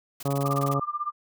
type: noise bursts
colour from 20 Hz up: white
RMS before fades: -39 dBFS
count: 11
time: 0.2-0.74 s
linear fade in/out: 5 ms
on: 30 ms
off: 21 ms
type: harmonic tone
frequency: 139.6 Hz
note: C#3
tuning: 13 cents sharp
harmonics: 1 / 2 / 3 / 4 / 5 / 6 / 7 / 8 / 9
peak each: -26 / -31 / -33 / -32 / -35 / -41 / -43 / -39 / -40 dBFS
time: 0.25-0.8 s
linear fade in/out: 5 ms
type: tone with tremolo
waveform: sine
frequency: 1194 Hz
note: D6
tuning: 28 cents sharp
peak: -24 dBFS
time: 0.44-1.12 s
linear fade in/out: 20 ms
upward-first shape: sine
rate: 16 Hz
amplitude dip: 90%
effects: none